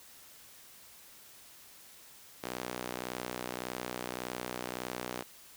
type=tone with high-pass filter; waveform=sawtooth; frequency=61.74 Hz; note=B1; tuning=in tune; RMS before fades=-40 dBFS; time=2.43-5.23 s; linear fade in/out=10 ms; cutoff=340 Hz; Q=0.73; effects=white hiss -55 dBFS RMS until 5.56 s